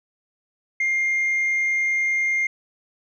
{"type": "tone", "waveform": "sine", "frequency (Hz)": 2115, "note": "C7", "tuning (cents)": 18, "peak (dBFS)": -17, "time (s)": [0.8, 2.47], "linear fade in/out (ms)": 5, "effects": ["tanh soft clip ceiling -17 dBFS"]}